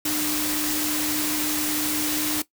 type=tone in noise; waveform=sine; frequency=302.6 Hz; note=D#4; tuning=48 cents flat; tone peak=-27 dBFS; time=0.05-2.42 s; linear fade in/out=5 ms; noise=white; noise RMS=-26 dBFS; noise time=0.05-2.42 s; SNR=-4 dB; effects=noise-tail reverb RT60 0.1 s tail -17 dB re dry